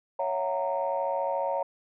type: chord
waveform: sine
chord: F# dominant seventh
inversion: second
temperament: just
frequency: 555 / 666 / 740 / 925 Hz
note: C#5 / E5 / F#5 / A#5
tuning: +2 / +18 / 0 / -14 cents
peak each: -29 / -33 / -34 / -30 dBFS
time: 0.19-1.63 s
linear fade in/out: 5 ms
effects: tanh soft clip ceiling -17 dBFS